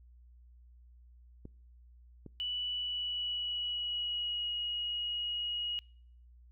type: clicks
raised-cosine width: 3 ms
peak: -33 dBFS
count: 2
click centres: 1.454 / 2.263 s
type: tone with pitch glide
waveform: sine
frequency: 2960 to 2894 Hz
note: F#7 to F#7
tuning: 0 to -39 cents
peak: -33 dBFS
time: 2.4-5.79 s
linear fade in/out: 0 ms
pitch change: -39 cents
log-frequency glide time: 2.73-4.53 s
effects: noise-tail reverb RT60 0.6 s tail -25 dB re dry + added 60 Hz sine -55 dBFS peak until 6.51 s